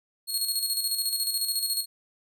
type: tone with tremolo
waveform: 20% pulse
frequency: 4303 Hz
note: C8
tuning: 48 cents sharp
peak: -18 dBFS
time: 0.27-1.86 s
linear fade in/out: 50 ms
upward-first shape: square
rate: 14 Hz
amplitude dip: 50%
effects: none

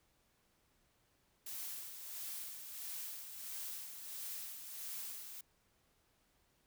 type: noise with tremolo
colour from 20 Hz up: blue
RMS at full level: -44 dBFS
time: 1.46-5.41 s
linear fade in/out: 5 ms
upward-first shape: sine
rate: 1.5 Hz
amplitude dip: 50%
effects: pink hiss -75 dBFS RMS until 6.66 s

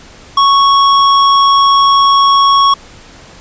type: tone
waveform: square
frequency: 1108.7 Hz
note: C#6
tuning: in tune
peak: -6 dBFS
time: 0.37-2.74 s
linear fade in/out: 5 ms
effects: pink hiss -37 dBFS RMS until 3.4 s + resampled to 16000 Hz

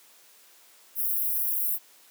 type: high-pass noise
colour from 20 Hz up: white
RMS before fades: -27 dBFS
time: 0.95-1.79 s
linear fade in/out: 50 ms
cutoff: 11000 Hz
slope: 48 dB/octave
effects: white hiss -56 dBFS RMS until 2.1 s + high-pass 300 Hz 12 dB/octave

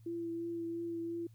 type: tone with vibrato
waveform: sine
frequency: 336.4 Hz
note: E4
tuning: 35 cents sharp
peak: -36 dBFS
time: 0.06-1.27 s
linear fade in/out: 5 ms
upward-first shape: triangle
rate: 2.9 Hz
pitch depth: 19 cents each way
effects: added 112 Hz sine -55 dBFS peak until 1.34 s + white hiss -75 dBFS RMS until 1.34 s

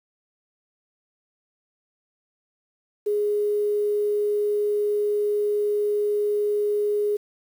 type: tone with quantisation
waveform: sine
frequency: 415.3 Hz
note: G#4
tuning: in tune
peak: -20 dBFS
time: 3.06-7.17 s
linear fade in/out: 10 ms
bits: 8
effects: none

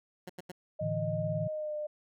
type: tone bursts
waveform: 15% pulse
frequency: 180.8 Hz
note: F#3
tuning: 40 cents flat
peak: -34 dBFS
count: 3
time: 0.27-0.517 s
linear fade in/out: 5 ms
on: 25 ms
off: 86 ms
type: tone with pitch glide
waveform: sine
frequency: 620 to 602 Hz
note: D#5 to D5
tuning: -6 to +43 cents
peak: -33 dBFS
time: 0.79-1.87 s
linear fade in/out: 10 ms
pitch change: -51 cents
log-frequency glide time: 1.5-1.74 s
type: chord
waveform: sine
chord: A suspended fourth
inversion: none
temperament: equal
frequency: 110 / 146.83 / 164.81 Hz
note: A2 / D3 / E3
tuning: 0 / 0 / 0 cents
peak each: -36 / -37 / -35 dBFS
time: 0.81-1.48 s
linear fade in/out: 10 ms
effects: none

